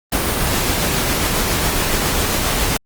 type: noise with tremolo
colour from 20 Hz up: pink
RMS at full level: -17 dBFS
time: 0.12-2.77 s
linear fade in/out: 5 ms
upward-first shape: triangle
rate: 7.3 Hz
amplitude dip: 25%
effects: Opus 32 kbps